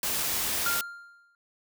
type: noise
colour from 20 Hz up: white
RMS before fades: -29 dBFS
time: 0.03-0.81 s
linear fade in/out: 2 ms
type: tone with exponential decay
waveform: triangle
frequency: 1396.9 Hz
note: F6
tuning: in tune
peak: -23 dBFS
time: 0.66-1.35 s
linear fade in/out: 1 ms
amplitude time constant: 150 ms
effects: none